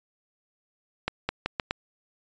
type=accelerating click train; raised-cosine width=0.3 ms; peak=-10 dBFS; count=5; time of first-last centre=1.08-1.709 s; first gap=210 ms; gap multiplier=0.81; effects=resampled to 16000 Hz